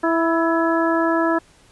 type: harmonic tone with a mistuned harmonic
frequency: 329.6 Hz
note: E4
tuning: in tune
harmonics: 1 / 2 / 3 / 4 / 5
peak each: -19 / -22 / -24 / -25 / -26 dBFS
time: 0.03-1.39 s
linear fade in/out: 10 ms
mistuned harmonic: 5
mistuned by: +42 cents
effects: pink hiss -53 dBFS RMS until 1.71 s + resampled to 24000 Hz